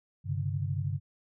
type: chord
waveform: sine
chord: G suspended fourth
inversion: none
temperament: equal with one note detuned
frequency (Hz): 98 / 134.18 / 146.83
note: G2 / C3 / D3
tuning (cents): 0 / +44 / 0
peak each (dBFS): -32 / -34 / -34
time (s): 0.24-1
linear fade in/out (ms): 50
effects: none